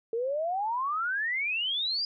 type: exponential sweep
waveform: sine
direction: up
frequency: 444.5 to 4930 Hz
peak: -27 dBFS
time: 0.13-2.05 s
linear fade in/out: 2 ms
effects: none